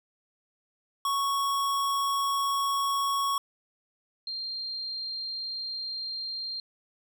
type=tone pair in turn; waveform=square / sine; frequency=1109 / 4187 Hz; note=C#6 / C8; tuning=0 / 0 cents; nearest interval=octave + major seventh; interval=2300 cents; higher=second; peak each=-26 / -32 dBFS; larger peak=first; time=1.05-3.38 / 4.27-6.6 s; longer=neither; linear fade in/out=2 ms; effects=none